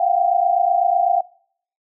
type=tone cluster; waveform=sine; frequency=690 / 718 / 778 Hz; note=F5 / F5 / G5; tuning=-21 / +48 / -13 cents; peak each=-19 dBFS; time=0-1.21 s; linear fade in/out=5 ms; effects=noise-tail reverb RT60 0.6 s tail -23 dB re dry